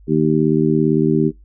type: harmonic tone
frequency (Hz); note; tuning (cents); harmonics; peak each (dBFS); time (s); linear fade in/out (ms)
77.78; D#2; 0; 2 / 3 / 4 / 5; -18 / -18 / -18 / -18; 0.07-1.32; 50
effects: noise-tail reverb RT60 0.2 s tail -24 dB re dry + added 50 Hz sine -42 dBFS peak until 1.44 s